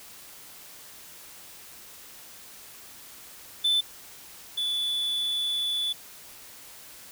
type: tone pair in turn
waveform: triangle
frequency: 3520 / 3462 Hz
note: A7 / A7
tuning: 0 / -29 cents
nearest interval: unison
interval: 29 cents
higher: first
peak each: -19 / -24 dBFS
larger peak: first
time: 3.64-3.81 / 4.57-5.93 s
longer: second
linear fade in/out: 10 ms
effects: white hiss -47 dBFS RMS until 7.11 s